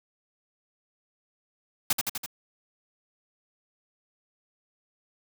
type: noise with echo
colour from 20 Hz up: white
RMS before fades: -23 dBFS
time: 1.9-1.93 s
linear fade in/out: 5 ms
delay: 83 ms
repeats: 4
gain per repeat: -3 dB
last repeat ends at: 2.262 s
effects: none